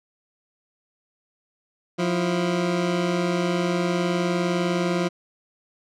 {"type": "tone pair together", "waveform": "20% pulse", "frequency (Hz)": [176.4, 333], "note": ["F3", "E4"], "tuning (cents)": [18, 18], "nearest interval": "major seventh", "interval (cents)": 1100, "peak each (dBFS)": [-17, -24], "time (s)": [1.98, 5.09], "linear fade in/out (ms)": 20, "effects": ["low-pass 6000 Hz 12 dB/octave"]}